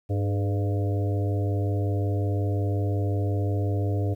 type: harmonic tone with a mistuned harmonic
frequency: 100.1 Hz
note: G2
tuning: 37 cents sharp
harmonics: 1 / 3 / 4 / 5 / 6 / 7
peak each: -23 / -33 / -35 / -37 / -39 / -40 dBFS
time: 0.09-4.15 s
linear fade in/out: 20 ms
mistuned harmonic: 4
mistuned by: +62 cents
effects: 10-bit